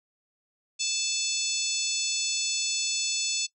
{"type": "harmonic tone with a mistuned harmonic", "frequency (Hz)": 876, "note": "A5", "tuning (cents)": -8, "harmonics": [3, 4, 5, 6, 7, 8, 9], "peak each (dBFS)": [-34, -34, -34, -34, -34, -34, -34], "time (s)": [0.79, 3.47], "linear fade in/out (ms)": 20, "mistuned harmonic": 8, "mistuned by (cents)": -36, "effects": ["noise-tail reverb RT60 0.1 s tail -21 dB re dry"]}